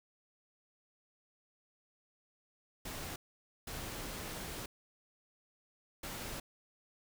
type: noise bursts at uneven times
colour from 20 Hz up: pink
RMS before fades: -43 dBFS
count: 3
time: 2.85-3.16 / 3.67-4.66 / 6.03-6.4 s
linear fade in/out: 5 ms
effects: none